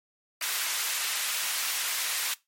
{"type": "high-pass noise", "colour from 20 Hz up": "pink", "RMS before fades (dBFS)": -30, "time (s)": [0.41, 2.34], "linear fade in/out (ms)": 5, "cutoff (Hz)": 1700, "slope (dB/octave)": 12, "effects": ["noise-tail reverb RT60 0.2 s tail -20 dB re dry", "MP3 64 kbps"]}